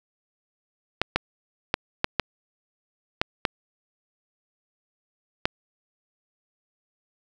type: clicks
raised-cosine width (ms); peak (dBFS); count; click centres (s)
0.3; -4; 8; 1.016 / 1.16 / 1.741 / 2.044 / 2.197 / 3.215 / 3.452 / 5.455
effects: 7-bit